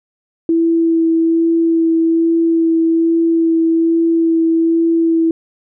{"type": "tone with vibrato", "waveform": "sine", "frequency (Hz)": 329.6, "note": "E4", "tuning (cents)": 0, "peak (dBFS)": -10, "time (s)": [0.49, 5.31], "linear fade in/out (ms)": 2, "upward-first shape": "sine", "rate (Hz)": 1.2, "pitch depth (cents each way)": 12, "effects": []}